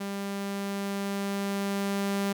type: tone with level ramp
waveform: sawtooth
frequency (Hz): 198.8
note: G3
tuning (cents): +25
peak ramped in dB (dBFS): -28 to -22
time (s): 0-2.33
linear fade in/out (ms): 10
effects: none